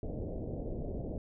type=low-pass noise; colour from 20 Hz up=pink; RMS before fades=-38 dBFS; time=0.03-1.18 s; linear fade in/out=2 ms; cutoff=640 Hz; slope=48 dB/octave; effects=none